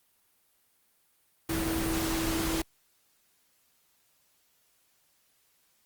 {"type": "tone in noise", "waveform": "sine", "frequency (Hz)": 326, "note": "E4", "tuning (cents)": -19, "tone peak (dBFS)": -30, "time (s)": [1.49, 2.62], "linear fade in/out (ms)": 5, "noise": "pink", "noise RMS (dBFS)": -32, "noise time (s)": [1.49, 2.62], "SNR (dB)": -1, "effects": ["white hiss -69 dBFS RMS until 5.85 s", "Opus 32 kbps"]}